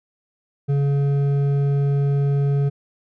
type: tone with hard clipping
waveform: sine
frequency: 140.9 Hz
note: C#3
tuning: 29 cents sharp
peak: -18 dBFS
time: 0.68-2.7 s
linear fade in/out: 20 ms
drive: 7 dB
effects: none